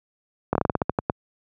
slowing click train, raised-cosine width 1 ms, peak -6 dBFS, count 11, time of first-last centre 0.53-1.098 s, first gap 23 ms, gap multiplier 1.19, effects high-pass 80 Hz 12 dB/octave

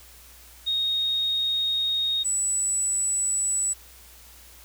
sine tone pair in turn, 3729 / 7901 Hz, A#7 / B8, 0 / 0 cents, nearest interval octave + minor second, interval 1300 cents, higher second, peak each -22 dBFS, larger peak neither, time 0.66-2.24 / 2.24-3.74 s, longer first, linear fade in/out 20 ms, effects added 60 Hz sine -52 dBFS peak until 4.64 s + white hiss -50 dBFS RMS until 4.64 s

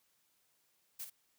blue noise with echo, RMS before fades -43 dBFS, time 0.99-1.05 s, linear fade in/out 10 ms, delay 51 ms, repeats 1, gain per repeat -8 dB, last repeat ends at 1.101 s, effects white hiss -75 dBFS RMS until 1.38 s + high-pass 60 Hz 12 dB/octave

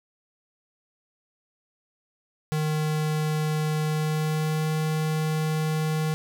square tone with pitch glide, 154.1 to 156.07 Hz, D#3 to D#3, -16 to +6 cents, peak -24 dBFS, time 2.52-6.14 s, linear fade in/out 0 ms, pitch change +22 cents, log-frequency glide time 3.86-4.69 s, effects none

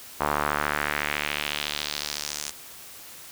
sawtooth tone with band-pass filter sweep, 73.9 Hz, D2, 11 cents sharp, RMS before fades -29 dBFS, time 0.2-2.51 s, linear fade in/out 10 ms, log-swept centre 1000 to 7100 Hz, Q 1.9, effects white hiss -44 dBFS RMS until 3.31 s

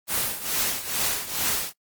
white noise with tremolo, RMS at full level -23 dBFS, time 0.07-1.73 s, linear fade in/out 50 ms, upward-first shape triangle, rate 2.3 Hz, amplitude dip 80%, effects noise-tail reverb RT60 0.1 s tail -22 dB re dry + Opus 24 kbps

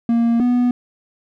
triangle tone pair in turn, 233.1 / 245.3 Hz, A#3 / B3, 0 / -12 cents, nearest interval minor second, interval 88 cents, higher second, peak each -11 dBFS, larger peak neither, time 0.09-0.4 / 0.4-0.71 s, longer neither, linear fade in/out 2 ms, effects none

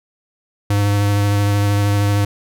square tone with vibrato, 101.8 Hz, G#2, 34 cents flat, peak -14 dBFS, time 0.7-2.25 s, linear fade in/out 5 ms, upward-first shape sine, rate 13 Hz, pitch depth 12 cents each way, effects none

